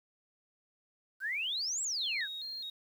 sine exponential two-way sweep, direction up then down, 1478 to 7902 to 1478 Hz, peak -32 dBFS, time 1.2-2.28 s, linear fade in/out 50 ms, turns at 1.82 s
sine tone with vibrato, 3983 Hz, B7, 14 cents sharp, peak -38 dBFS, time 2-2.7 s, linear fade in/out 5 ms, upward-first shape square, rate 2.4 Hz, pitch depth 97 cents each way
effects 10-bit

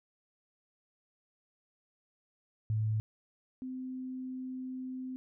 sine tone pair in turn, 108.8 / 257.4 Hz, A2 / C4, -19 / -28 cents, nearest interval octave + minor third, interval 1491 cents, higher second, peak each -28 / -37 dBFS, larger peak first, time 2.7-3 / 3.62-5.16 s, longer second, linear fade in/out 0 ms, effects none

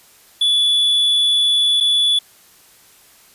triangle tone with dropouts, 3438 Hz, A7, 41 cents flat, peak -11 dBFS, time 0.41-2.19 s, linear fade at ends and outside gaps 5 ms, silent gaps 1.803-1.807 s, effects white hiss -49 dBFS RMS until 3.34 s + resampled to 32000 Hz

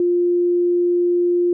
sine tone, 351.1 Hz, F4, 9 cents sharp, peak -14 dBFS, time 0-1.53 s, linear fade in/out 2 ms, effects none

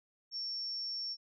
sine tone, 5460 Hz, F8, 40 cents flat, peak -36 dBFS, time 0.31-1.17 s, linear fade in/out 50 ms, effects none

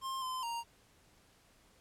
square tone with pitch steps, 1060 / 1030 / 933 Hz, C6 / C6 / A#5, +22 / -28 / +1 cents, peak -37 dBFS, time 0.01-0.64 s, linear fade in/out 50 ms, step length 210 ms, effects pink hiss -66 dBFS RMS until 1.8 s + low-pass 12000 Hz 12 dB/octave

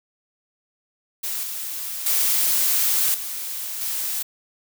blue noise with level steps, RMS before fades -27 / -30 / -20 / -30 / -26 dBFS, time 1.23-4.23 s, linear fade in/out 10 ms, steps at 1.43 / 2.06 / 3.14 / 3.81 s, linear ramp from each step 5 ms, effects none

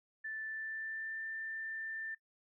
sine tone with pitch glide, 1760 to 1783.5 Hz, A6 to A6, 0 to +23 cents, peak -39 dBFS, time 0.24-2.15 s, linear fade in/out 10 ms, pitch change +23 cents, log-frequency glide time 0.44-1.2 s, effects noise-tail reverb RT60 0.1 s tail -20 dB re dry

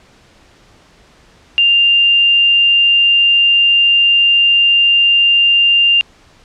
sine tone, 2794 Hz, F7, in tune, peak -7 dBFS, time 1.58-6.01 s, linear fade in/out 0 ms, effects pink hiss -47 dBFS RMS until 6.44 s + low-pass 6000 Hz 12 dB/octave

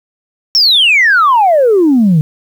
sine exponential sweep, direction down, 5588 to 146.83 Hz, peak -4 dBFS, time 0.55-2.21 s, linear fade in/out 0 ms, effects tanh soft clip ceiling -2 dBFS + 7-bit

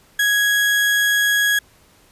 35% pulse tone, 1661.2 Hz, G#6, in tune, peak -13 dBFS, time 0.19-1.59 s, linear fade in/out 5 ms, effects pink hiss -53 dBFS RMS until 2.11 s + resampled to 32000 Hz

